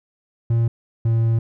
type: tone pair in turn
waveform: triangle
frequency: 115.9 / 114.17 Hz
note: A#2 / A#2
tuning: -10 / -36 cents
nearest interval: unison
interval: 26 cents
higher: first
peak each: -13 dBFS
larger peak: neither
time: 0.5-0.68 / 1.05-1.39 s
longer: second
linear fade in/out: 5 ms
effects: none